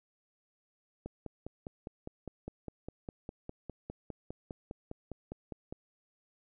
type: click train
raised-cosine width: 2 ms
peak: -27 dBFS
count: 24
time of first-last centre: 1.06-5.725 s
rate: 4.93 Hz
effects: none